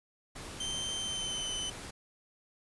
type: noise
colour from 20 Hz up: pink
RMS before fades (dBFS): -44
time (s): 0.35-1.91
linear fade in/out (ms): 10
type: tone with pitch glide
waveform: sawtooth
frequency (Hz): 3116 to 3034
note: G7 to F#7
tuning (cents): -11 to +43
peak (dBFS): -31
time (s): 0.6-1.7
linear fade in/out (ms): 5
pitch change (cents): -46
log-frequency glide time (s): 0.97-1.49
effects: resampled to 24000 Hz